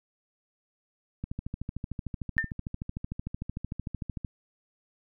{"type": "click train", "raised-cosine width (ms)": 5, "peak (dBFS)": -21, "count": 41, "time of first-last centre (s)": [1.24, 4.248], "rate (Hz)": 13.3}
{"type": "tone with exponential decay", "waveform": "sine", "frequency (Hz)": 1797, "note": "A6", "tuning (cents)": 36, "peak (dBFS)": -19, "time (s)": [2.38, 2.51], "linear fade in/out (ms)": 0, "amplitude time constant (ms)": 27}
{"effects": []}